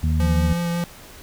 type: harmonic tone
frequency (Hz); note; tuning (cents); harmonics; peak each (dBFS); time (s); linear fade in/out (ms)
78.5; D#2; +16; 1 / 2 / 3; -18 / -24 / -28; 0.03-0.53; 5
type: tone with vibrato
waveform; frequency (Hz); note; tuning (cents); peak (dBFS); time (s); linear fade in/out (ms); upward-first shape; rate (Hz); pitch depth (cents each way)
square; 171.6; F3; -30; -22; 0.2-0.84; 0; sine; 5.5; 13
effects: pink hiss -43 dBFS RMS until 1.22 s